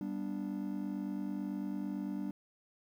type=chord; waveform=triangle; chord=G major; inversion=none; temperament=just; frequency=196 / 245 / 294 Hz; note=G3 / B3 / D4; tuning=0 / -14 / +2 cents; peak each=-36 / -40 / -37 dBFS; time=0.01-2.31 s; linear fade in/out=2 ms; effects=tanh soft clip ceiling -26 dBFS + 11-bit